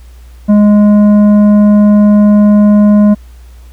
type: tone with tanh clipping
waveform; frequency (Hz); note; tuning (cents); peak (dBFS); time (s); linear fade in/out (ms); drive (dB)
sine; 207.7; G#3; 0; -4; 0.48-3.15; 20; 9
effects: added 60 Hz sine -31 dBFS peak until 3.72 s + pink hiss -47 dBFS RMS until 3.72 s